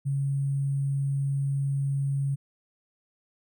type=tone with sample-and-hold; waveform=sine; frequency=138.5 Hz; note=C#3; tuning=1 cent flat; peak=-24 dBFS; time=0.05-2.36 s; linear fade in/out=20 ms; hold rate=8820 Hz; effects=none